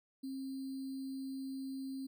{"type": "tone with sample-and-hold", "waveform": "sine", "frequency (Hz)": 267.5, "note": "C4", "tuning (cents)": 38, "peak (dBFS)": -39, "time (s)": [0.23, 2.07], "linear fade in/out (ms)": 10, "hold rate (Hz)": 4410, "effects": []}